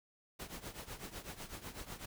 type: noise with tremolo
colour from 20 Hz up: pink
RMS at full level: -44 dBFS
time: 0.39-2.06 s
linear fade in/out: 10 ms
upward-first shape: triangle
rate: 8 Hz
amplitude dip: 85%
effects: none